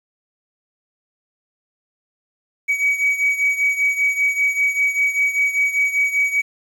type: beating tone pair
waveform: triangle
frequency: 2266 / 2271.1 Hz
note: C#7 / C#7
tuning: +37 / +41 cents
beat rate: 5.1 Hz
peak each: -15 / -19 dBFS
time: 2.68-6.42 s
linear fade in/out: 20 ms
effects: tanh soft clip ceiling -9 dBFS + 8-bit